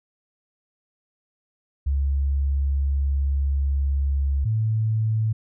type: tone pair in turn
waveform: sine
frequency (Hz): 69.3 / 110.01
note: C#2 / A2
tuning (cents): 0 / 0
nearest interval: minor sixth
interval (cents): 800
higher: second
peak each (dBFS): -19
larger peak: neither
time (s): 1.86-4.45 / 4.45-5.33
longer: first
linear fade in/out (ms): 10
effects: none